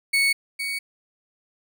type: tone pair in turn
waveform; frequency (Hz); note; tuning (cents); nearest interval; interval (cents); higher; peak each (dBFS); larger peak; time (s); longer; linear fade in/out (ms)
35% pulse; 2217 / 2238; C#7 / C#7; 0 / +16; unison; 16; second; -16 / -24; first; 0.13-0.33 / 0.59-0.79; neither; 10
effects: none